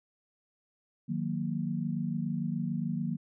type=chord; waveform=sine; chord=D# minor; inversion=none; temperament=equal with one note detuned; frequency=155.56 / 182.45 / 233.1 Hz; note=D#3 / F#3 / A#3; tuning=0 / -24 / 0 cents; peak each=-34 dBFS; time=1.08-3.17 s; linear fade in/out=20 ms; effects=none